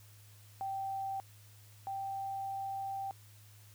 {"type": "tone pair in turn", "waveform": "sine", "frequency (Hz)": [779, 782.2], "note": ["G5", "G5"], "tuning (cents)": [-11, -4], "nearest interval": "unison", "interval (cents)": 7, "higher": "second", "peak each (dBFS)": [-35, -36], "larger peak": "first", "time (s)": [[0.61, 1.2], [1.87, 3.11]], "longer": "second", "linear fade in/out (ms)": 0, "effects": ["added 104 Hz sine -56 dBFS peak until 3.74 s", "white hiss -62 dBFS RMS until 3.74 s"]}